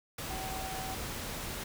sine tone in noise, 760 Hz, F#5, 46 cents sharp, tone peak -40 dBFS, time 0.3-0.95 s, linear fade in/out 5 ms, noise pink, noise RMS -39 dBFS, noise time 0.18-1.64 s, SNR -4 dB, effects none

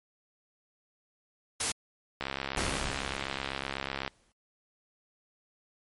white noise, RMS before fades -29 dBFS, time 1.6-1.72 s, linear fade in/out 5 ms
click train, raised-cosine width 0.3 ms, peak -16 dBFS, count 128, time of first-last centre 2.21-4.078 s, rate 68 Hz
pink noise with exponential decay, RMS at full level -30 dBFS, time 2.57-4.32 s, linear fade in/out 1 ms, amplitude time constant 380 ms
effects MP3 48 kbps

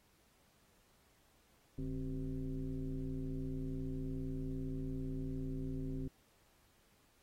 sine tone with frequency modulation, 146.83 Hz, D3, in tune, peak -37 dBFS, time 1.78-6.08 s, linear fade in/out 5 ms, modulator 118 Hz, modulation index 1.5, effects pink hiss -71 dBFS RMS until 7.22 s + AAC 48 kbps

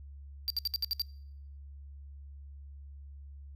square tone bursts, 4699 Hz, D8, in tune, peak -29 dBFS, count 7, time 0.48-1.018 s, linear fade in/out 0 ms, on 22 ms, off 64 ms, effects noise-tail reverb RT60 0.7 s tail -25 dB re dry + added 70 Hz sine -45 dBFS peak until 3.55 s

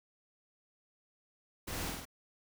pink noise with echo, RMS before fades -41 dBFS, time 1.67-1.91 s, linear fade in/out 10 ms, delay 48 ms, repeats 3, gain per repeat -2 dB, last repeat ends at 2.054 s, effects none

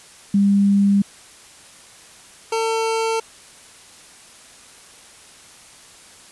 sine / 25% pulse tone pair in turn, 200 / 449.9 Hz, G3 / A4, +35 / +39 cents, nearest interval octave + major second, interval 1404 cents, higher second, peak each -12 / -15 dBFS, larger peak first, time 0.34-1.02 / 2.52-3.2 s, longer neither, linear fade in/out 5 ms, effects white hiss -45 dBFS RMS until 6.31 s + resampled to 24000 Hz

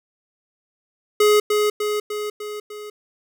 square tone with echo, 420 Hz, G#4, 19 cents sharp, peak -13 dBFS, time 1.2-1.4 s, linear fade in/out 5 ms, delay 300 ms, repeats 5, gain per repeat -4 dB, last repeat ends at 2.9 s, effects none

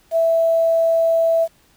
sine tone with quantisation, 659.3 Hz, E5, in tune, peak -13 dBFS, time 0.11-1.48 s, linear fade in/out 50 ms, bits 7, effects pink hiss -56 dBFS RMS until 1.76 s

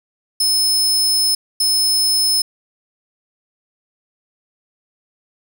sawtooth tone bursts at uneven times, 5210 Hz, E8, 21 cents flat, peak -11 dBFS, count 2, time 0.4-1.35 / 1.6-2.42 s, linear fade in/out 5 ms, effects none

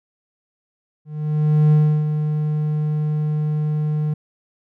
triangle tone with ADSR envelope, 151.8 Hz, D#3, 42 cents flat, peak -8 dBFS, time 1.05-4.14 s, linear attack 670 ms, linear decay 320 ms, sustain -8 dB, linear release 7 ms, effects none

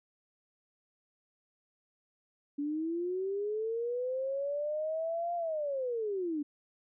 sine linear two-way sweep, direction up then down, 283.4 to 698.5 to 283.4 Hz, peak -31 dBFS, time 2.58-6.43 s, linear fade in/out 10 ms, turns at 5.35 s, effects none

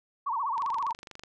sine tone with vibrato, 1014 Hz, B5, 45 cents sharp, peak -27 dBFS, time 0.26-0.93 s, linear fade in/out 10 ms, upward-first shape sine, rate 15 Hz, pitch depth 220 cents each way
click train, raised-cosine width 0.2 ms, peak -26 dBFS, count 17, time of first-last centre 0.58-1.236 s, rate 24.4 Hz
effects none

